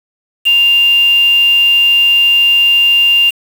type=tone with quantisation; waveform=sine; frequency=2794 Hz; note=F7; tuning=in tune; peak=-6 dBFS; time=0.45-3.31 s; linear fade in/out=20 ms; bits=4; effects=none